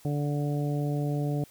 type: harmonic tone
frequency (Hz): 145.7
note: D3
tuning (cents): -13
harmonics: 1 / 2 / 3 / 4 / 5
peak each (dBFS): -27 / -33 / -37 / -39 / -41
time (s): 0.05-1.44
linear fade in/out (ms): 2
effects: white hiss -56 dBFS RMS until 1.5 s